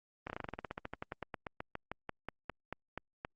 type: slowing click train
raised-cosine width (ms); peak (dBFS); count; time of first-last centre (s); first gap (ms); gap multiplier
0.5; -24; 28; 0.27-3.249; 29; 1.09
effects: Opus 24 kbps